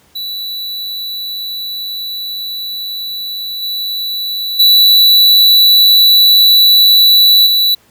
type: tone with level steps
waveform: square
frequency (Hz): 3951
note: B7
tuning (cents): 0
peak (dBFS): -20 / -17 / -5 / -9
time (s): 0.15-7.75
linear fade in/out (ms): 10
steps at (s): 3.62 / 4.59 / 7.46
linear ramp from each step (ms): 10
effects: pink hiss -50 dBFS RMS until 7.9 s + high-pass 60 Hz 12 dB/octave